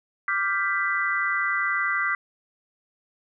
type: chord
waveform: sine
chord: G dominant seventh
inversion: second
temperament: equal with one note detuned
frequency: 1174.7 / 1396.9 / 1568 / 1987 Hz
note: D6 / F6 / G6 / B6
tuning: 0 / 0 / 0 / +10 cents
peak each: -28 / -29 / -28 / -26 dBFS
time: 0.28-2.15 s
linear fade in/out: 2 ms
effects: none